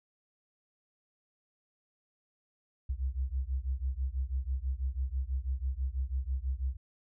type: beating tone pair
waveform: sine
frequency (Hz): 62.8 / 68.9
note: B1 / C#2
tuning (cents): +30 / -10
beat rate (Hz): 6.1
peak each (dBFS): -33 / -34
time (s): 2.89-6.77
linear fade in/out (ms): 10
effects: none